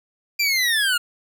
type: linear sweep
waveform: 25% pulse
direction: down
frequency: 2390 to 1390 Hz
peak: -14 dBFS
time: 0.39-0.98 s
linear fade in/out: 10 ms
effects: none